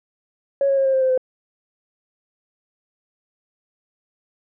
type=tone with pitch steps; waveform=sine; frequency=554.4 / 547.4 / 540.5 / 533.7 / 526.9 / 520.3 / 513.7 Hz; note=C#5 / C#5 / C#5 / C5 / C5 / C5 / C5; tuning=0 / -22 / -44 / +34 / +12 / -10 / -32 cents; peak=-14 dBFS; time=0.61-1.177 s; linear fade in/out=2 ms; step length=81 ms; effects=tanh soft clip ceiling -10 dBFS